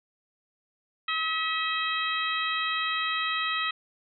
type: harmonic tone with a mistuned harmonic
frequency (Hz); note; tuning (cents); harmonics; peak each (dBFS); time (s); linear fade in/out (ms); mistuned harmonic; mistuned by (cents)
640; D#5; +49; 2 / 3 / 4 / 5 / 6; -30 / -32 / -33 / -34 / -35; 1.08-3.71; 5; 3; +19
effects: none